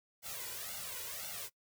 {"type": "noise with flanger", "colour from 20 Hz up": "white", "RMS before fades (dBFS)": -43, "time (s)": [0.22, 1.5], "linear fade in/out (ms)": 50, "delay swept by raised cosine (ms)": [1.4, 2.08], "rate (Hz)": 1.9, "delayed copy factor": 0.9, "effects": ["noise-tail reverb RT60 0.1 s tail -21 dB re dry", "high-pass 60 Hz 12 dB/octave"]}